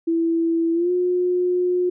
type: tone with pitch glide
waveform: sine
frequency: 331.5 to 359.4 Hz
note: E4 to F4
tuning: +10 to +50 cents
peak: -17 dBFS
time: 0.07-1.9 s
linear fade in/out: 10 ms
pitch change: +140 cents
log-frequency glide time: 0.73-0.91 s
effects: none